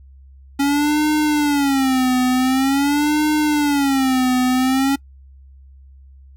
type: tone with vibrato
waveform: square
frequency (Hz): 277.2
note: C#4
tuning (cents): 0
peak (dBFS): -15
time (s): 0.59-4.96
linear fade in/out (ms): 10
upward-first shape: sine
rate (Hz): 0.46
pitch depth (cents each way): 160
effects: noise-tail reverb RT60 0.1 s tail -24 dB re dry + added 67 Hz sine -41 dBFS peak until 6.36 s